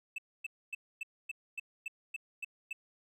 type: tone bursts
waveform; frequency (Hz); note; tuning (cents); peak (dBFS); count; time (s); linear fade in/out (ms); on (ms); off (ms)
triangle; 2637; E7; 0; -34; 10; 0.16-2.73; 5; 23; 260
effects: none